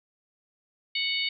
harmonic tone, 740 Hz, F#5, in tune, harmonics 3 / 4 / 5 / 6, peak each -30 / -31 / -32 / -33 dBFS, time 0.95-1.29 s, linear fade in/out 5 ms, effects none

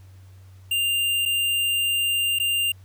square tone with dropouts, 2794 Hz, F7, in tune, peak -21 dBFS, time 0.71-2.72 s, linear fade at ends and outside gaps 5 ms, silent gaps 1.254-1.258 / 2.388-2.398 s, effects added 94 Hz sine -44 dBFS peak until 2.84 s + pink hiss -60 dBFS RMS until 2.84 s

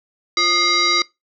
sine tone with frequency modulation, 2997 Hz, F#7, 22 cents sharp, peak -14 dBFS, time 0.37-1.02 s, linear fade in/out 2 ms, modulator 883 Hz, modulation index 2.5, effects noise-tail reverb RT60 0.2 s tail -21 dB re dry

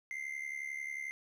triangle tone with amplitude modulation, 2086 Hz, C7, 6 cents flat, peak -33 dBFS, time 0.11-1.11 s, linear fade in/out 0 ms, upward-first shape sine, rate 71.2 Hz, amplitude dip 75%, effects none

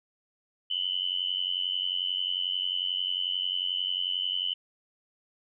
sine tone with amplitude modulation, 3002 Hz, F#7, 24 cents sharp, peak -23 dBFS, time 0.7-4.54 s, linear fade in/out 10 ms, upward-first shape sine, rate 91.2 Hz, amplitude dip 95%, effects none

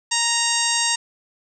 harmonic tone, 932.3 Hz, A#5, in tune, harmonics 1 / 2 / 3 / 4 / 5 / 6 / 7 / 8 / 9, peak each -27 / -27 / -27 / -27 / -27 / -27 / -27 / -27 / -27 dBFS, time 0.11-0.96 s, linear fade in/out 10 ms, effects none

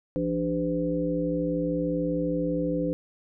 harmonic tone with a mistuned harmonic, 56.4 Hz, A1, 44 cents sharp, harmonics 1 / 3 / 5 / 7 / 9, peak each -40 / -30 / -28 / -37 / -29 dBFS, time 0.16-2.93 s, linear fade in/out 0 ms, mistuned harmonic 5, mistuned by +73 cents, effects none

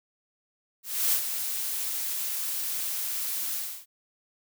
blue noise with ADSR envelope, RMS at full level -23 dBFS, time 0.83-3.86 s, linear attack 290 ms, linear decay 86 ms, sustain -8 dB, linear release 300 ms, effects none

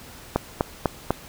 click train, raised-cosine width 1 ms, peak -5 dBFS, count 4, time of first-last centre 0.36-1.106 s, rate 4.02 Hz, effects pink hiss -44 dBFS RMS until 1.28 s

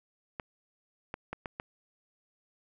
clicks, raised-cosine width 0.5 ms, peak -21 dBFS, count 5, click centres 0.398 / 1.141 / 1.33 / 1.458 / 1.599 s, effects none

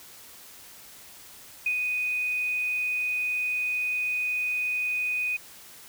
sine tone with ADSR envelope, 2489 Hz, D#7, in tune, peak -22 dBFS, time 1.66-5.37 s, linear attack 4 ms, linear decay 79 ms, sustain -3 dB, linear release 10 ms, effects white hiss -48 dBFS RMS until 5.88 s

